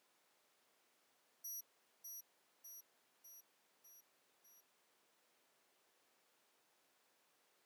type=tone with echo; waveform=15% pulse; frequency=5800 Hz; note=F#8; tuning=35 cents flat; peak=-40 dBFS; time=1.44-1.61 s; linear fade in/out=10 ms; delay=600 ms; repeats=5; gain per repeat=-4 dB; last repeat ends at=4.61 s; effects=pink hiss -75 dBFS RMS until 7.65 s + high-pass 400 Hz 12 dB/octave